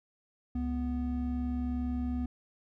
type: tone pair together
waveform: triangle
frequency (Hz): 69.3 / 246.7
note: C#2 / B3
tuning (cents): 0 / -2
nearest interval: octave + minor seventh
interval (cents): 2198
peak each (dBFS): -32 / -30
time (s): 0.55-2.26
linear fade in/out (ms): 5
effects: none